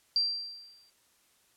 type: tone with exponential decay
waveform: sine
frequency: 4715 Hz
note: D8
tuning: 6 cents sharp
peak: -22 dBFS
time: 0.16-0.9 s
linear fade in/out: 1 ms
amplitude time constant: 160 ms
effects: white hiss -67 dBFS RMS until 1.56 s + low-pass 12000 Hz 12 dB/octave